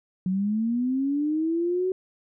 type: linear sweep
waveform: sine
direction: up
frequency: 181.3 to 377 Hz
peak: -22 dBFS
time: 0.26-1.92 s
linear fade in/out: 2 ms
effects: none